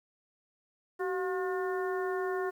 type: harmonic tone with a mistuned harmonic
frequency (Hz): 359.3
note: F4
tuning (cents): +49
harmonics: 1 / 2 / 3 / 4 / 5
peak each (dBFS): -31 / -39 / -40 / -42 / -43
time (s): 0.99-2.51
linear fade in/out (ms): 20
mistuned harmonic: 1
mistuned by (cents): +87
effects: 10-bit